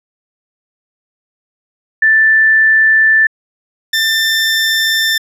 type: tone pair in turn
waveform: sine / 20% pulse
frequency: 1765 / 1785.5 Hz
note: A6 / A6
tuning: +5 / +25 cents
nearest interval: unison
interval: 20 cents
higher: second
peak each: -6 dBFS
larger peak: neither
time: 2.02-3.27 / 3.93-5.18 s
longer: neither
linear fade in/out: 5 ms
effects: low-pass 12000 Hz 12 dB/octave